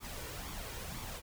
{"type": "noise with flanger", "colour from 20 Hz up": "pink", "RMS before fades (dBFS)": -43, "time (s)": [0, 1.22], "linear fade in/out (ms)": 50, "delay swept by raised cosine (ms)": [0.87, 2.17], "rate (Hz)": 2, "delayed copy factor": 0.5, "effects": []}